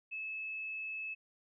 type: tone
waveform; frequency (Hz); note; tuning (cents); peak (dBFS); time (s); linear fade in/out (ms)
sine; 2600; E7; -24; -38; 0.11-1.15; 20
effects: none